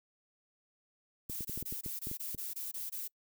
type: noise bursts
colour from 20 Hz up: violet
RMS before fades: -40 dBFS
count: 10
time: 1.29-3.079 s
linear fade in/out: 10 ms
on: 160 ms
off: 21 ms
type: clicks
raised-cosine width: 3 ms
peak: -30 dBFS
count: 10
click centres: 1.298 / 1.408 / 1.496 / 1.576 / 1.626 / 1.725 / 1.862 / 2.071 / 2.114 / 2.347 s
effects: noise-tail reverb RT60 0.1 s tail -26 dB re dry